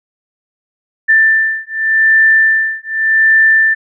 sine beating tone pair, 1775 / 1775.86 Hz, A6 / A6, +15 / +16 cents, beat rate 0.86 Hz, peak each -11 dBFS, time 1.08-3.75 s, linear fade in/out 20 ms, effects none

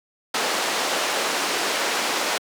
pink band-pass noise, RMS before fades -24 dBFS, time 0.34-2.38 s, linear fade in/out 5 ms, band 420 to 7200 Hz, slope 12 dB/octave, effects high-pass 200 Hz 12 dB/octave

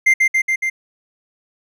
triangle tone with echo, 2093 Hz, C7, in tune, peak -7 dBFS, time 0.06-0.14 s, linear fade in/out 10 ms, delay 140 ms, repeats 4, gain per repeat -2 dB, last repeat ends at 0.7 s, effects none

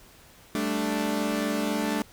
sawtooth chord, G suspended second, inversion none, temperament equal, 196 / 220 / 293.7 Hz, G3 / A3 / D4, 0 / 0 / 0 cents, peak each -29 / -25 / -25 dBFS, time 0.55-2.02 s, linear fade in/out 0 ms, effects pink hiss -53 dBFS RMS until 2.12 s

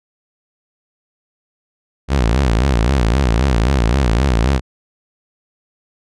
sawtooth tone with vibrato, 61.74 Hz, B1, in tune, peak -8 dBFS, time 2.08-4.61 s, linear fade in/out 50 ms, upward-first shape sine, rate 3.8 Hz, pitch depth 220 cents each way, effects low-pass 7000 Hz 12 dB/octave

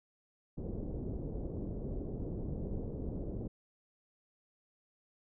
pink low-pass noise, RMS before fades -39 dBFS, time 0.57-3.48 s, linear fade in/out 10 ms, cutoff 480 Hz, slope 24 dB/octave, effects none

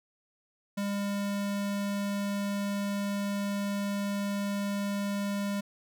square tone, 201.4 Hz, G3, 47 cents sharp, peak -30 dBFS, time 0.77-5.61 s, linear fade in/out 10 ms, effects none

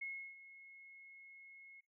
sine tone with ADSR envelope, 2171 Hz, C#7, 37 cents flat, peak -40 dBFS, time 0.01-1.81 s, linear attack 10 ms, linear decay 330 ms, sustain -15 dB, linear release 14 ms, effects noise-tail reverb RT60 0.2 s tail -17 dB re dry

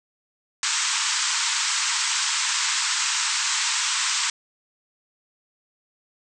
white band-pass noise, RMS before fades -24 dBFS, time 0.63-4.3 s, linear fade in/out 2 ms, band 890 to 8200 Hz, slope 96 dB/octave, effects none

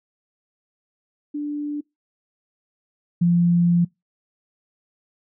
sine tone pair in turn, 293.7 / 172.98 Hz, D4 / F3, 0 / -16 cents, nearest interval major sixth, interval 916 cents, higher first, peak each -24 / -14 dBFS, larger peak second, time 1.34-1.81 / 3.21-3.85 s, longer second, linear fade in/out 10 ms, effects noise-tail reverb RT60 0.2 s tail -25 dB re dry

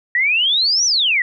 sine exponential two-way sweep, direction up then down, 1880 to 6050 to 1880 Hz, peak -13 dBFS, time 0.15-1.22 s, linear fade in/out 2 ms, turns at 0.85 s, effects none

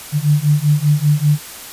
sine beating tone pair, 145.7 / 150.8 Hz, D3 / D3, -13 / +46 cents, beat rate 5.1 Hz, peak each -14 dBFS, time 0.12-1.39 s, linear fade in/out 50 ms, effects white hiss -33 dBFS RMS until 1.72 s + resampled to 32000 Hz

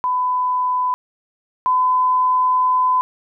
sine tone pair in turn, 1002 / 1011.3 Hz, B5 / B5, +25 / +41 cents, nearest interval unison, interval 16 cents, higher second, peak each -16 / -13 dBFS, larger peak second, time 0.04-0.94 / 1.66-3.01 s, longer second, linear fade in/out 0 ms, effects none

